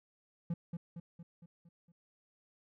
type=tone with echo; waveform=triangle; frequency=169.8 Hz; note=F3; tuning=48 cents flat; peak=-30 dBFS; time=0.5-0.54 s; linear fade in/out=5 ms; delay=230 ms; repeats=6; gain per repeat=-5 dB; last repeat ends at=1.92 s; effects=none